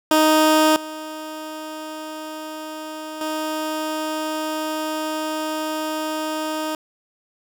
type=tone with level steps; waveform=15% pulse; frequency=311.1 Hz; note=D#4; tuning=in tune; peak=-7 / -24 / -17 dBFS; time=0.11-6.75 s; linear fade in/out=2 ms; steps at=0.76 / 3.21 s; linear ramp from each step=2 ms; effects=none